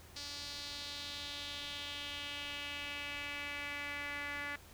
sawtooth tone with band-pass filter sweep, 288 Hz, D4, 34 cents flat, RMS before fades -43 dBFS, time 0.16-4.56 s, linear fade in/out 5 ms, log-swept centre 4700 to 1900 Hz, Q 3.1, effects added 82 Hz sine -58 dBFS peak until 4.73 s + pink hiss -58 dBFS RMS until 4.73 s

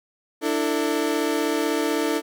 35% pulse chord, D suspended second, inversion none, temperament equal with one note detuned, 293.7 / 329.6 / 447.9 Hz, D4 / E4 / A4, 0 / 0 / +31 cents, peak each -24 dBFS, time 0.41-2.22 s, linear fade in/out 50 ms, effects none

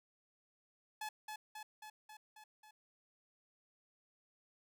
sawtooth tone with echo, 857 Hz, A5, 46 cents flat, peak -37 dBFS, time 1.01-1.09 s, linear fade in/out 5 ms, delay 270 ms, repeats 6, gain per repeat -3 dB, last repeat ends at 2.71 s, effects none

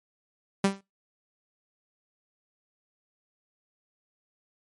sawtooth tone with exponential decay, 196 Hz, G3, in tune, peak -14 dBFS, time 0.64-0.81 s, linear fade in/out 5 ms, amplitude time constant 35 ms, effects noise-tail reverb RT60 0.2 s tail -18 dB re dry + MP3 48 kbps

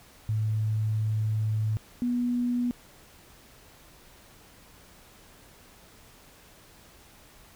sine tone pair in turn, 108.5 / 243.6 Hz, A2 / B3, -24 / -24 cents, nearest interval octave + major second, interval 1400 cents, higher second, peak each -24 dBFS, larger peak neither, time 0.29-1.77 / 2.02-2.71 s, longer first, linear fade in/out 0 ms, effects pink hiss -54 dBFS RMS until 7.55 s

